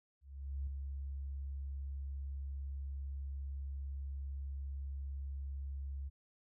sine tone with ADSR envelope, 68.8 Hz, C#2, 12 cents flat, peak -35 dBFS, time 0.21-6.1 s, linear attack 460 ms, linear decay 3 ms, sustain -4 dB, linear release 26 ms, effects none

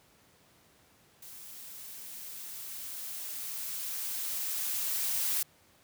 blue noise with level ramp, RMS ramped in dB -48 to -30 dBFS, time 1.22-5.43 s, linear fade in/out 5 ms, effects pink hiss -63 dBFS RMS until 5.83 s + high-pass 80 Hz 12 dB/octave

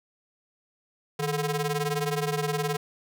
sawtooth ring-modulated tone, 293.1 Hz, D4, 3 cents flat, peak -19 dBFS, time 1.19-2.77 s, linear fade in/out 10 ms, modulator 137 Hz, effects none

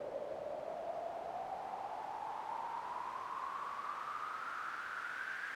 pink noise with band-pass filter sweep, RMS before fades -43 dBFS, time 0-5.55 s, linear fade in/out 5 ms, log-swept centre 560 to 1600 Hz, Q 9.4, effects none

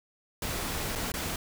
pink noise with dropouts, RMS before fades -33 dBFS, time 0.42-1.36 s, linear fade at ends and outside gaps 2 ms, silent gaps 0.953-0.957 / 1.119-1.139 s, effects none

